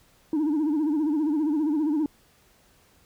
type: tone with vibrato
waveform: sine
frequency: 303.4 Hz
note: D#4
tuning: 44 cents flat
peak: -19 dBFS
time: 0.33-2.06 s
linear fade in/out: 2 ms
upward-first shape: sine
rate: 15 Hz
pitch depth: 110 cents each way
effects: tanh soft clip ceiling -20 dBFS + pink hiss -60 dBFS RMS until 3.05 s